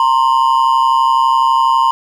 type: ring-modulated tone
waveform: triangle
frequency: 987.8 Hz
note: B5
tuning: in tune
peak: -4 dBFS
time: 0-1.91 s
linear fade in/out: 0 ms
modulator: 66 Hz
effects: none